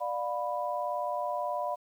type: chord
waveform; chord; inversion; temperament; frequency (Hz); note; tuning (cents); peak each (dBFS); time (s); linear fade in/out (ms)
sine; B diminished; first; just; 592.7 / 711.2 / 987.8; D5 / F5 / B5; +16 / +31 / 0; -34; 0-1.76; 20
effects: 10-bit